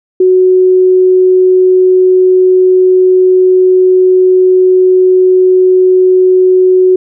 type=tone; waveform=sine; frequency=370 Hz; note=F#4; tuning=in tune; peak=-3 dBFS; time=0.2-6.96 s; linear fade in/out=5 ms; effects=none